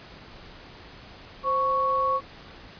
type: tone pair together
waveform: sine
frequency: 524 / 1110.3 Hz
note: C5 / C#6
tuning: +2 / +2 cents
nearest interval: octave + minor second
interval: 1300 cents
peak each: -28 / -22 dBFS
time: 1.43-2.21 s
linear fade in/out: 50 ms
effects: pink hiss -46 dBFS RMS until 2.79 s + resampled to 11025 Hz